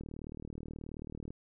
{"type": "click train", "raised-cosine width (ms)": 3, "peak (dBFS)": -30, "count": 51, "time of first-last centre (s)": [0.01, 1.305], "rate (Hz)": 38.6, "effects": []}